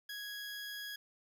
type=tone; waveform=20% pulse; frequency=1661.2 Hz; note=G#6; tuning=in tune; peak=-37 dBFS; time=0.09-0.96 s; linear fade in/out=5 ms; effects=none